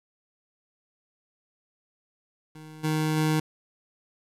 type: tone with level steps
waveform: 25% pulse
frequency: 155.5 Hz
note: D#3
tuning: 1 cent flat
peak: -39 / -20 / -18 dBFS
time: 2.55-3.4 s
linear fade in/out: 5 ms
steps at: 2.83 / 3.16 s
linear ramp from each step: 20 ms
effects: resampled to 32000 Hz + 10-bit